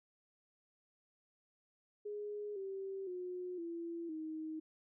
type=tone with pitch steps; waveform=sine; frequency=415.3 / 387.5 / 361.5 / 337.3 / 314.7 Hz; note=G#4 / G4 / F#4 / E4 / D#4; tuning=0 / -20 / -40 / +40 / +20 cents; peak=-40 dBFS; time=2.05-4.6 s; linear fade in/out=10 ms; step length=510 ms; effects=none